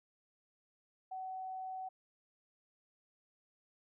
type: tone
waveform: sine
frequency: 753 Hz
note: F#5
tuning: 30 cents sharp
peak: -40 dBFS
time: 1.11-1.89 s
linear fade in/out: 10 ms
effects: none